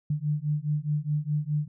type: beating tone pair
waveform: sine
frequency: 147.1 / 151.9 Hz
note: D3 / D#3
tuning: +3 / -41 cents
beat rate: 4.8 Hz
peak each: -28 dBFS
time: 0.1-1.68 s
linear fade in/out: 5 ms
effects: none